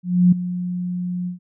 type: tone with ADSR envelope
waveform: sine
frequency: 178.9 Hz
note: F3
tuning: 42 cents sharp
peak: -8 dBFS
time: 0.03-1.39 s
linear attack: 290 ms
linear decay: 8 ms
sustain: -14 dB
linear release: 120 ms
effects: none